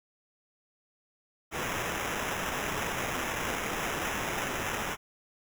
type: noise with sample-and-hold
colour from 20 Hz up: white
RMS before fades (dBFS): -33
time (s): 1.51-4.97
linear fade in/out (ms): 50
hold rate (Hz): 4410
effects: none